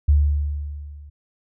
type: tone with level ramp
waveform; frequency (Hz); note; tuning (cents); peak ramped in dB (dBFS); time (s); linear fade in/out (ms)
sine; 73; D2; -10; -10 to -39; 0.08-1.1; 10
effects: none